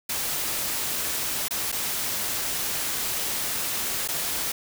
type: noise with dropouts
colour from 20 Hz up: white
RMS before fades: -28 dBFS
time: 0.09-4.52 s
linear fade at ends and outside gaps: 5 ms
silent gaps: 1.483-1.507 / 1.718-1.724 / 4.077-4.085 s
effects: none